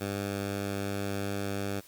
10% pulse tone, 99.7 Hz, G2, 30 cents sharp, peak -23 dBFS, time 0-1.81 s, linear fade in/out 20 ms, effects white hiss -55 dBFS RMS until 1.87 s + Opus 48 kbps

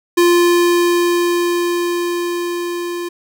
square tone with level ramp, 348.2 Hz, F4, 5 cents flat, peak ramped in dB -9 to -22 dBFS, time 0.17-3.09 s, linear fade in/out 10 ms, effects none

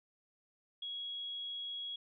sine tone, 3322 Hz, G#7, in tune, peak -39 dBFS, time 0.82-1.96 s, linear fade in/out 5 ms, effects none

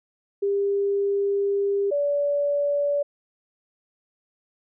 sine tone pair in turn, 400 / 575 Hz, G4 / D5, +35 / -37 cents, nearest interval tritone, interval 628 cents, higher second, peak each -20 dBFS, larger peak neither, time 0.42-1.91 / 1.91-3.03 s, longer first, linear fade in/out 10 ms, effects none

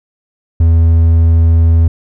triangle tone, 82.41 Hz, E2, in tune, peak -3 dBFS, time 0.6-1.88 s, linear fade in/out 5 ms, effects none

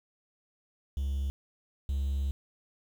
triangle tone pair in turn, 68.8 / 69.11 Hz, C#2 / C#2, -12 / -5 cents, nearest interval unison, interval 7 cents, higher second, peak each -26 / -25 dBFS, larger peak second, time 0.97-1.3 / 1.89-2.31 s, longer second, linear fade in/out 0 ms, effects tanh soft clip ceiling -21 dBFS + 9-bit

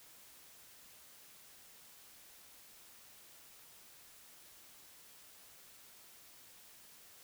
silence, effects white hiss -59 dBFS RMS until 7.23 s

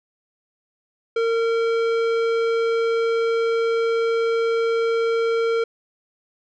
sine tone with tanh clipping, 458.1 Hz, A#4, 30 cents flat, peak -20 dBFS, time 1.16-5.64 s, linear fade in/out 5 ms, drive 15 dB, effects none

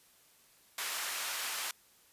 pink high-pass noise, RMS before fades -37 dBFS, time 0.78-1.71 s, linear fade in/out 2 ms, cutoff 1200 Hz, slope 12 dB/octave, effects white hiss -64 dBFS RMS until 2.12 s + resampled to 32000 Hz

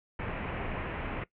pink low-pass noise, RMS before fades -36 dBFS, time 0.19-1.24 s, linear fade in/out 5 ms, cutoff 2700 Hz, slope 48 dB/octave, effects noise-tail reverb RT60 0.1 s tail -19 dB re dry

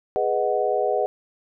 sine chord, G# minor seventh, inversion none, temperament equal, 415.3 / 493.9 / 622.3 / 740 Hz, G#4 / B4 / D#5 / F#5, 0 / 0 / 0 / 0 cents, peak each -25 dBFS, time 0.16-1.06 s, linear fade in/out 0 ms, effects none

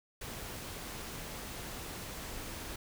pink noise, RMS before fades -43 dBFS, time 0.21-2.76 s, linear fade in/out 5 ms, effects none

